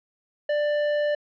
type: tone with tanh clipping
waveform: triangle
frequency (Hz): 591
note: D5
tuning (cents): +11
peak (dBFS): -23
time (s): 0.49-1.15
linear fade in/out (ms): 5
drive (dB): 16
effects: low-pass 4000 Hz 12 dB/octave